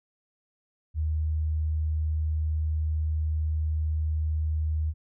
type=tone; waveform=sine; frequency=77.78 Hz; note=D#2; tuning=in tune; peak=-24 dBFS; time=0.94-4.94 s; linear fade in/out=50 ms; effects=none